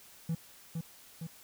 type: tone with echo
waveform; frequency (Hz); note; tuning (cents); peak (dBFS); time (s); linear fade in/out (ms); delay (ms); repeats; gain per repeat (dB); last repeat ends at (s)
triangle; 164.1; E3; -8; -27; 0.29-0.35; 5; 460; 2; -4; 1.27
effects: tanh soft clip ceiling -23 dBFS + white hiss -56 dBFS RMS until 1.43 s